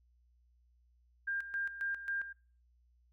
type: tone with tremolo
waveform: sine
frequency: 1600 Hz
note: G6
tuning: 35 cents sharp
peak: -33 dBFS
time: 1.27-2.33 s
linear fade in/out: 10 ms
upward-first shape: square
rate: 3.7 Hz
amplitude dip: 70%
effects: noise-tail reverb RT60 0.4 s tail -21 dB re dry + added 60 Hz sine -66 dBFS peak until 3.12 s